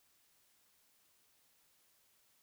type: silence
effects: white hiss -72 dBFS RMS until 2.42 s